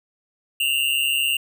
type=tone with amplitude modulation; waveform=square; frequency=2794 Hz; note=F7; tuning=in tune; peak=-16 dBFS; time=0.6-1.37 s; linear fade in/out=5 ms; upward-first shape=sine; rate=140 Hz; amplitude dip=80%; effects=none